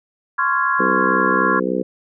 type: chord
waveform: sine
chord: Db major seventh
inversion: third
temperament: just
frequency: 1039.4 / 1108.7 / 1385.9 / 1663.1 Hz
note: C6 / Db6 / F6 / Ab6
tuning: -12 / 0 / -14 / +2 cents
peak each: -21 dBFS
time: 0.38-1.6 s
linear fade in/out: 10 ms
type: harmonic tone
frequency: 63.5 Hz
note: B1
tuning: 49 cents sharp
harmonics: 3 / 4 / 5 / 6 / 7 / 8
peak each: -25 / -25 / -25 / -25 / -25 / -25 dBFS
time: 0.79-1.83 s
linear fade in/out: 10 ms
effects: none